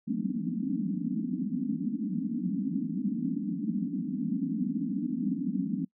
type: band-pass noise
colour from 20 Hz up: white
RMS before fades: -31 dBFS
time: 0.07-5.85 s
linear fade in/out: 10 ms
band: 170 to 290 Hz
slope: 96 dB/octave
effects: noise-tail reverb RT60 0.1 s tail -25 dB re dry